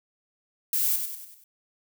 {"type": "noise with echo", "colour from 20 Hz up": "violet", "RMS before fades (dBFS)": -25, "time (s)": [0.73, 0.96], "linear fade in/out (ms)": 2, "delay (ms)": 96, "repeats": 5, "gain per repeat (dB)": -6, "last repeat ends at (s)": 1.44, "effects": []}